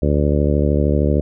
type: harmonic tone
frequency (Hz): 73.1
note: D2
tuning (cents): -7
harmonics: 1 / 2 / 3 / 4 / 5 / 6 / 7 / 8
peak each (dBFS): -17 / -20 / -22 / -23 / -24 / -25 / -25 / -26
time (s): 0.02-1.21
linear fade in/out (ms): 5
effects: none